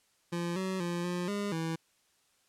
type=tone with pitch steps; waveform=25% pulse; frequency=172.2 / 188.6 / 173.4 / 177.2 / 203.5 / 163.2 Hz; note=F3 / F#3 / F3 / F3 / G#3 / E3; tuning=-24 / +33 / -12 / +25 / -35 / -17 cents; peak=-28 dBFS; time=0.32-1.76 s; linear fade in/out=10 ms; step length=240 ms; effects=white hiss -70 dBFS RMS until 2.48 s + low-pass 10000 Hz 12 dB/octave